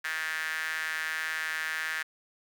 sawtooth tone with high-pass filter, 158.3 Hz, D#3, 30 cents sharp, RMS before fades -33 dBFS, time 0.04-2.03 s, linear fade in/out 10 ms, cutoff 1700 Hz, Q 5.5, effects none

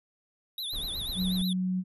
square tone with vibrato, 3729 Hz, A#7, in tune, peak -33 dBFS, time 0.58-1.53 s, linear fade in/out 2 ms, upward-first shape triangle, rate 8.2 Hz, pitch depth 180 cents each way
brown noise, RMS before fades -40 dBFS, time 0.73-1.42 s, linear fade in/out 2 ms
sine tone, 184.5 Hz, F#3, 5 cents flat, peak -26 dBFS, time 1.15-1.84 s, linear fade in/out 50 ms
effects resampled to 32000 Hz

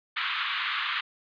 pink band-pass noise, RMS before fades -30 dBFS, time 0.16-1.01 s, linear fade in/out 10 ms, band 1100 to 3800 Hz, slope 48 dB/octave, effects resampled to 11025 Hz

